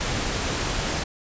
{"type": "noise", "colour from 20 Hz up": "pink", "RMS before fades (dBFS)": -26, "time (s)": [0, 1.04], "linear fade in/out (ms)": 10, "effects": ["resampled to 16000 Hz"]}